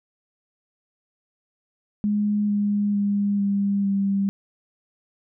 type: tone with pitch steps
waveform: sine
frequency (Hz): 207.7 / 205.1 / 202.5 / 199.93 / 197.41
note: G#3 / G#3 / G#3 / G3 / G3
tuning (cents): 0 / -21 / -43 / +34 / +12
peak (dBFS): -19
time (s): 2.04-4.29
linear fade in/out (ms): 0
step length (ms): 450
effects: none